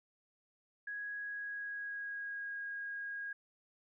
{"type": "tone with pitch glide", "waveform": "sine", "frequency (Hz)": [1661.2, 1636.4], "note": ["G#6", "G#6"], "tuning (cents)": [0, -26], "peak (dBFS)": -39, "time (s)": [0.87, 3.33], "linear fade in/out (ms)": 5, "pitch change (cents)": -26, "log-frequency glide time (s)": [1.15, 2.61], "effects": []}